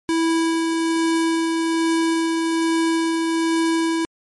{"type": "tone with tremolo", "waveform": "square", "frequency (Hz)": 328.3, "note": "E4", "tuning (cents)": -7, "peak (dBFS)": -17, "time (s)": [0.09, 4.05], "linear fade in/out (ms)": 0, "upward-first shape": "sine", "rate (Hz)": 1.2, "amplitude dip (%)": 25, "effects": ["MP3 48 kbps"]}